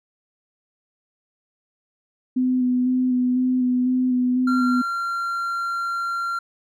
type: tone with vibrato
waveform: sine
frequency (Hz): 252.2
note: B3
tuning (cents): +36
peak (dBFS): -17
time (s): 2.36-4.82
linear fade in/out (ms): 10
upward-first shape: square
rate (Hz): 2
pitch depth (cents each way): 15
type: tone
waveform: triangle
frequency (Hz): 1377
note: F6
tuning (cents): -25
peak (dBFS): -21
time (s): 4.47-6.39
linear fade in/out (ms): 5
effects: none